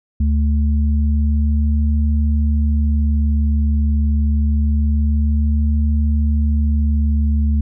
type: tone pair together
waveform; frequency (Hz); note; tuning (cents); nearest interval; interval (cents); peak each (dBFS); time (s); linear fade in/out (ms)
sine; 73.42 / 220; D2 / A3; 0 / 0; octave + perfect fifth; 1900; -13 / -22; 0.2-7.61; 5
effects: none